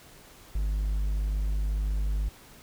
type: tone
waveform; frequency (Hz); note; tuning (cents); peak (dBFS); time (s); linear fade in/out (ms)
triangle; 51; G#1; -31; -23; 0.55-2.29; 5
effects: pink hiss -52 dBFS RMS until 2.62 s